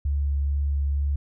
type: tone with vibrato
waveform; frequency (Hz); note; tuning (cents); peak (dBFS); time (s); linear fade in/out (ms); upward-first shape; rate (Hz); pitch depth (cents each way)
sine; 70.8; C#2; +37; -21; 0.05-1.16; 5; sine; 2.2; 11
effects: none